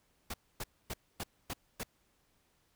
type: noise bursts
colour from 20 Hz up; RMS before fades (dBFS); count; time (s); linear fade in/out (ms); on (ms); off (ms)
pink; -39; 6; 0.3-1.834; 5; 39; 260
effects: pink hiss -73 dBFS RMS until 2.75 s